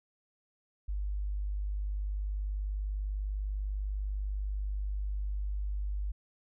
sine tone, 50.1 Hz, G1, 38 cents sharp, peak -31 dBFS, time 0.88-6.12 s, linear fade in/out 10 ms, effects none

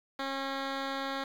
10% pulse tone with low-pass filter, 271.8 Hz, C#4, 34 cents flat, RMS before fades -35 dBFS, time 0.19-1.24 s, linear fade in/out 5 ms, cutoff 3500 Hz, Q 1.7, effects 9-bit

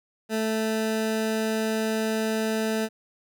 20% pulse tone, 220 Hz, A3, in tune, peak -19 dBFS, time 0.29-2.89 s, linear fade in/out 50 ms, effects none

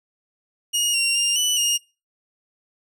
20% pulse tone with pitch steps, 2868 / 2759 / 2801 / 2974 / 2843 Hz, F7 / F7 / F7 / F#7 / F7, +45 / -22 / +4 / +8 / +30 cents, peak -13 dBFS, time 0.73-1.78 s, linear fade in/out 20 ms, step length 210 ms, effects noise-tail reverb RT60 0.3 s tail -23 dB re dry

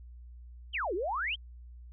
sine exponential two-way sweep, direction down then up, 3322 to 329.6 to 3322 Hz, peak -30 dBFS, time 0.73-1.36 s, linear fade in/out 20 ms, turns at 0.94 s, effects added 60 Hz sine -46 dBFS peak until 1.92 s

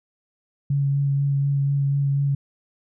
sine tone with vibrato, 140 Hz, C#3, 18 cents sharp, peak -18 dBFS, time 0.7-2.35 s, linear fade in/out 5 ms, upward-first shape sine, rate 4.1 Hz, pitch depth 13 cents each way, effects none

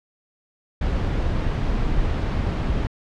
brown noise, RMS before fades -22 dBFS, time 0.81-2.87 s, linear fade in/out 5 ms, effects low-pass 4000 Hz 12 dB/octave

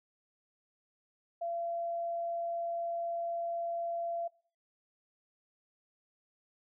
sine tone, 681 Hz, F5, 44 cents flat, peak -33 dBFS, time 1.41-4.28 s, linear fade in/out 10 ms, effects noise-tail reverb RT60 0.5 s tail -24 dB re dry

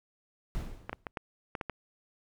brown noise with exponential decay, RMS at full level -33 dBFS, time 0.55-1.11 s, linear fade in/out 0 ms, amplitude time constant 120 ms
clicks, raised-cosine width 0.5 ms, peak -20 dBFS, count 7, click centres 0.895 / 0.93 / 1.068 / 1.172 / 1.552 / 1.612 / 1.697 s
effects none

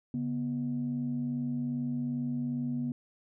sine tone pair together, 141 / 243.5 Hz, C#3 / B3, +30 / -24 cents, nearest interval major sixth, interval 946 cents, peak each -35 / -30 dBFS, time 0.14-2.92 s, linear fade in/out 2 ms, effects tanh soft clip ceiling -24 dBFS

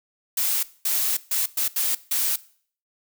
blue noise bursts at uneven times, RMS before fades -23 dBFS, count 6, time 0.37-0.63 / 0.85-1.17 / 1.31-1.46 / 1.57-1.68 / 1.76-1.95 / 2.11-2.36 s, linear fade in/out 5 ms, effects noise-tail reverb RT60 0.5 s tail -19 dB re dry

